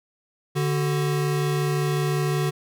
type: tone pair together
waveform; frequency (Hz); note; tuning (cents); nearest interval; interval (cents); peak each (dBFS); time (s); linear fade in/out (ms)
square; 146.83 / 375; D3 / F#4; 0 / +23; octave + major third; 1623; -23 / -28; 0.55-2.51; 20
effects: none